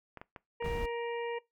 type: clicks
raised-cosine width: 0.5 ms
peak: -29 dBFS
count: 5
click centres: 0.173 / 0.215 / 0.362 / 0.625 / 0.659 s
type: harmonic tone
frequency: 470 Hz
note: A#4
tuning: 14 cents sharp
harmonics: 1 / 2 / 4 / 5 / 6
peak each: -34 / -40 / -46 / -48 / -50 dBFS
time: 0.6-1.39 s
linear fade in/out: 10 ms
type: noise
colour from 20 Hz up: brown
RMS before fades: -37 dBFS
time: 0.64-0.86 s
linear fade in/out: 5 ms
effects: noise-tail reverb RT60 0.2 s tail -22 dB re dry